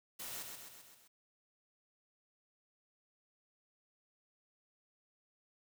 white noise with echo, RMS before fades -45 dBFS, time 0.19-0.43 s, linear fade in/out 10 ms, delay 130 ms, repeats 5, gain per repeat -4 dB, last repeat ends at 1.08 s, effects none

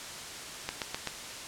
click train, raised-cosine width 0.2 ms, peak -14 dBFS, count 4, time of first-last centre 0.69-1.073 s, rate 7.83 Hz, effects white hiss -41 dBFS RMS until 1.47 s + low-pass 8000 Hz 12 dB/octave

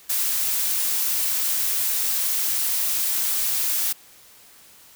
blue noise, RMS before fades -23 dBFS, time 0.09-3.93 s, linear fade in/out 10 ms, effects white hiss -50 dBFS RMS until 4.95 s

